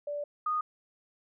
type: tone pair in turn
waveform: sine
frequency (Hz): 583 / 1235.3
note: D5 / D#6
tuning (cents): -13 / -13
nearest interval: octave + minor second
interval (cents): 1300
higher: second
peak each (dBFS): -32 / -27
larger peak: second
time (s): 0.07-0.24 / 0.46-0.61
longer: first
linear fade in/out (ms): 5
effects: none